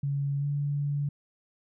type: tone with pitch glide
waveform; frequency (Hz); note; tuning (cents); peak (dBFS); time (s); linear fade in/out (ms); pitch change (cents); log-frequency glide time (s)
sine; 140.7 to 143.74; C#3 to D3; +26 to -37; -26; 0.03-1.09; 5; +37; 0.39-0.45
effects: none